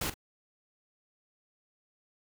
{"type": "noise with echo", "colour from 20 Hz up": "pink", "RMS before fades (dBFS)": -33, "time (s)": [0.01, 0.1], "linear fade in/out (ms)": 5, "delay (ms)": 42, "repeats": 1, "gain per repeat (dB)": -14, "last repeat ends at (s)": 0.142, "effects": []}